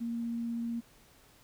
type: tone with vibrato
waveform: sine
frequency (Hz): 233.2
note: A#3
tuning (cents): +1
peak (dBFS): -32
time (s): 0-0.81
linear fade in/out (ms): 20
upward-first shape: triangle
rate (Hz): 16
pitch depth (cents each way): 8
effects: pink hiss -61 dBFS RMS until 1.43 s